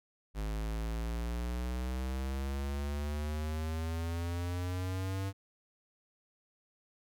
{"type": "exponential sweep", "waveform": "square", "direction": "up", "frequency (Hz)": [51.91, 98], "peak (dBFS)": -34, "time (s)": [0.34, 5.33], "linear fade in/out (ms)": 50, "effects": []}